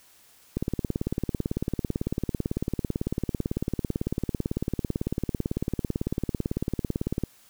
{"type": "click train", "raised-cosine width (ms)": 3, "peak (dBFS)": -13, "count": 121, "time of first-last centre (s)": [0.57, 7.237], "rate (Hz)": 18, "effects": ["white hiss -57 dBFS RMS until 7.49 s"]}